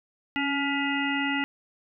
harmonic tone with a mistuned harmonic, 282.3 Hz, C#4, 32 cents sharp, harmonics 1 / 3 / 5 / 7 / 9 / 10, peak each -28 / -33 / -34 / -30 / -36 / -34 dBFS, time 0.36-1.44 s, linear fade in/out 0 ms, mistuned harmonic 1, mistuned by -24 cents, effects none

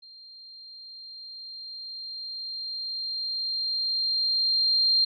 sine tone with level ramp, 4186 Hz, C8, in tune, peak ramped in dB -46 to -18 dBFS, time 0.02-5.05 s, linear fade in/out 10 ms, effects none

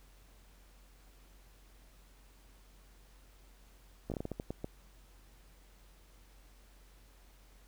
slowing click train, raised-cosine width 2 ms, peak -24 dBFS, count 10, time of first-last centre 4.1-4.644 s, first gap 17 ms, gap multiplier 1.3, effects added 46 Hz sine -58 dBFS peak until 7.67 s + pink hiss -65 dBFS RMS until 7.67 s

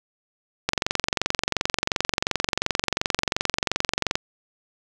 click train, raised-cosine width 0.2 ms, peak -3 dBFS, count 80, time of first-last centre 0.69-4.155 s, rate 22.8 Hz, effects none

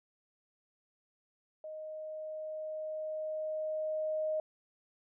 sine tone with level ramp, 622.3 Hz, D#5, in tune, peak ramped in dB -41 to -30 dBFS, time 1.64-4.4 s, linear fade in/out 2 ms, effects none

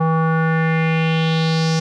square tone with low-pass filter sweep, 161.5 Hz, E3, 35 cents flat, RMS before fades -17 dBFS, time 0-1.8 s, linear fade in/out 10 ms, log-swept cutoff 1000 to 5700 Hz, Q 3.3, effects none

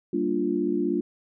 sine chord, G minor seventh, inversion none, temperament equal, 196 / 233.1 / 293.7 / 349.2 Hz, G3 / Bb3 / D4 / F4, 0 / 0 / 0 / 0 cents, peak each -31 / -30 / -27 / -26 dBFS, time 0.13-1.01 s, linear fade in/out 5 ms, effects none

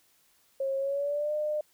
sine tone with pitch glide, 541 to 603.8 Hz, C#5 to D5, -42 to +48 cents, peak -27 dBFS, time 0.6-1.61 s, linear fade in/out 5 ms, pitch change +190 cents, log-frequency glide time 0.77-1.33 s, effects white hiss -66 dBFS RMS until 1.73 s

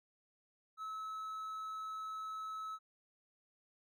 triangle tone, 1296 Hz, E6, 30 cents flat, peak -39 dBFS, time 0.77-2.79 s, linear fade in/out 50 ms, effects none

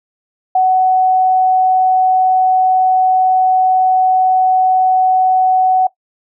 sine tone, 747 Hz, F#5, 16 cents sharp, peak -8 dBFS, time 0.55-5.87 s, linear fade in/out 5 ms, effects noise-tail reverb RT60 0.1 s tail -18 dB re dry

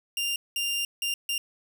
sawtooth tone bursts at uneven times, 2794 Hz, F7, in tune, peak -23 dBFS, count 4, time 0.17-0.36 / 0.56-0.85 / 1.02-1.14 / 1.29-1.38 s, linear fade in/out 2 ms, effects none

